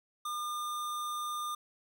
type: tone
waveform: square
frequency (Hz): 1206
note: D6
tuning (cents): +46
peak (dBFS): -35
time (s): 0.25-1.55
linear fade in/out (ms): 5
effects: none